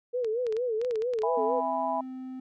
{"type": "tone with vibrato", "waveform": "sine", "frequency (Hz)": 466.2, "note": "A#4", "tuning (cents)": 0, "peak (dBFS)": -26, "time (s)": [0.13, 1.61], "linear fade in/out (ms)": 20, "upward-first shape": "sine", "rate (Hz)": 4.4, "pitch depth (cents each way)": 140}
{"type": "clicks", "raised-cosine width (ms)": 0.2, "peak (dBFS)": -26, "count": 12, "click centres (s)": [0.246, 0.467, 0.525, 0.567, 0.815, 0.848, 0.91, 0.957, 1.021, 1.136, 1.188, 1.22]}
{"type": "chord", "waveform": "sine", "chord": "E major", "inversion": "none", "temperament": "just", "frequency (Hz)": [659.3, 824.1, 988.9], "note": ["E5", "G#5", "B5"], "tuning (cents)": [0, -14, 2], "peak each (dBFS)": -31, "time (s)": [1.23, 2.01], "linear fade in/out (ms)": 5}
{"type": "tone with pitch glide", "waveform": "triangle", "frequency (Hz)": [261.6, 258.6], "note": ["C4", "C4"], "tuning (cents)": [0, -20], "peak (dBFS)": -34, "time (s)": [1.37, 2.4], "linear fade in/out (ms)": 5, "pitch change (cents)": -20, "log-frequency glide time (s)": [1.93, 2.11]}
{"effects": []}